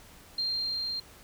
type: tone with level ramp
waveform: sine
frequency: 4186 Hz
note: C8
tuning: in tune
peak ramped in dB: -27 to -31 dBFS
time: 0.38-1 s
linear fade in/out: 5 ms
effects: pink hiss -53 dBFS RMS until 1.23 s